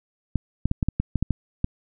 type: clicks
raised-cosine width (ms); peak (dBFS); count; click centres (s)
5; -9; 10; 0.357 / 0.656 / 0.714 / 0.828 / 0.886 / 1 / 1.157 / 1.226 / 1.307 / 1.644
effects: none